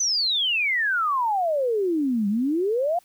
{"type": "exponential two-way sweep", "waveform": "sine", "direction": "down then up", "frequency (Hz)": [6190, 196, 729], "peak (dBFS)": -20, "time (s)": [0, 2.99], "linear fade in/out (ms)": 5, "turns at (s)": 2.28, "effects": ["white hiss -59 dBFS RMS until 3.04 s"]}